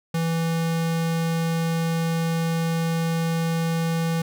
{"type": "tone", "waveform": "square", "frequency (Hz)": 165, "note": "E3", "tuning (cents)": 2, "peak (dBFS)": -22, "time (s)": [0.14, 4.22], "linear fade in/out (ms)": 5, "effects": []}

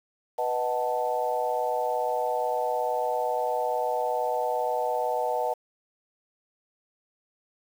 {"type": "chord", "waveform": "sine", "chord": "B dominant seventh", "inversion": "none", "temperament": "equal", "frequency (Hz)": [493.9, 622.3, 740, 880], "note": ["B4", "D#5", "F#5", "A5"], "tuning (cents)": [0, 0, 0, 0], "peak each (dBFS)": -30, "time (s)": [0.38, 5.54], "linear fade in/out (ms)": 10, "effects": ["8-bit"]}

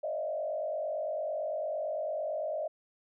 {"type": "tone with frequency modulation", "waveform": "sine", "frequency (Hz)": 619, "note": "D#5", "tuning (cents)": -9, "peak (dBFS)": -31, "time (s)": [0.03, 2.68], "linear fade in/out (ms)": 10, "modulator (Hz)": 48.9, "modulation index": 1.1, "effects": []}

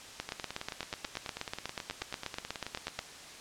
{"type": "two click trains", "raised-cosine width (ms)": 0.2, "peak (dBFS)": [-17, -20], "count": [24, 26], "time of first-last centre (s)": [[0.2, 2.991], [0.29, 2.99]], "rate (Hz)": [8.24, 9.26], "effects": ["white hiss -48 dBFS RMS until 3.4 s", "low-pass 7000 Hz 12 dB/octave"]}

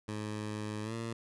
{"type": "tone with pitch glide", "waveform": "15% pulse", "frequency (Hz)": [106.4, 114.7], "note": ["G#2", "A#2"], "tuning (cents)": [42, -28], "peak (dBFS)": -30, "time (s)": [0.08, 1.13], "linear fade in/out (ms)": 5, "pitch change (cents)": 130, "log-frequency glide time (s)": [0.83, 0.94], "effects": ["resampled to 24000 Hz"]}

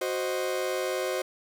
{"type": "chord", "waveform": "40% pulse", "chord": "C diminished", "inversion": "second", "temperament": "equal", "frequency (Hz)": [370, 523.3, 622.3], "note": ["Gb4", "C5", "Eb5"], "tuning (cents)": [0, 0, 0], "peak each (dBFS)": [-31, -30, -33], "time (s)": [0.01, 1.22], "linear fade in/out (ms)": 5, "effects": []}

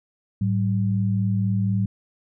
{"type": "tone pair together", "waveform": "sine", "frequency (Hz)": [107.3, 191.41], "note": ["A2", "G3"], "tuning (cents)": [-43, -41], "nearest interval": "minor seventh", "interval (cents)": 1002, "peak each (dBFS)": [-21, -23], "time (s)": [0.41, 1.86], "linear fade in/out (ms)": 5, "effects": []}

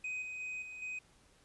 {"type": "tone with level steps", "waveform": "triangle", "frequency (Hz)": 2509, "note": "D#7", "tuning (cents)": 14, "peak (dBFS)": [-35, -39, -37, -43, -37], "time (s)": [0.04, 0.99], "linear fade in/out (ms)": 5, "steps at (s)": [0.22, 0.4, 0.62, 0.82], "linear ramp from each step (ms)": 2, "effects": ["pink hiss -66 dBFS RMS until 1.44 s", "resampled to 24000 Hz"]}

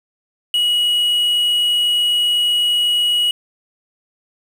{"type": "tone with quantisation", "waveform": "triangle", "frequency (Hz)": 2913, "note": "F#7", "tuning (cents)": -28, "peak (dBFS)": -12, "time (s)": [0.54, 3.31], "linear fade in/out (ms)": 2, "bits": 6, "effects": []}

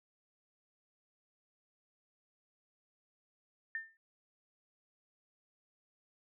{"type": "tone with exponential decay", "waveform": "sine", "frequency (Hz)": 1799, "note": "A6", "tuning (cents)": 38, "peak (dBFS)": -33, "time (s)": [3.75, 3.97], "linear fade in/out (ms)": 1, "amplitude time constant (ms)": 46, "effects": []}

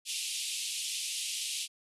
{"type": "band-pass noise", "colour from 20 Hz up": "pink", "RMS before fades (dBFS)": -36, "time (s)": [0.05, 1.68], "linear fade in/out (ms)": 50, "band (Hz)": [2600, 11000], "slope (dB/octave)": 48, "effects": ["resampled to 32000 Hz"]}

